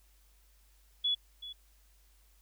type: tone with echo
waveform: sine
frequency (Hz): 3400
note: G#7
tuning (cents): +40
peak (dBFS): -27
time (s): 1.04-1.15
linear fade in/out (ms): 10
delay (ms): 380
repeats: 1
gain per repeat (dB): -14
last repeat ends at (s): 1.53
effects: added 50 Hz sine -62 dBFS peak until 2.41 s + white hiss -69 dBFS RMS until 2.41 s